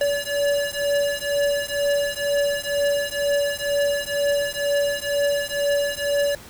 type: beating tone pair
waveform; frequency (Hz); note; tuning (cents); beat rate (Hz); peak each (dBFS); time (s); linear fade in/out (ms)
square; 571 / 573.1; D5 / D5; -49 / -42; 2.1; -24; 0.01-6.35; 2
effects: pink hiss -43 dBFS RMS until 6.49 s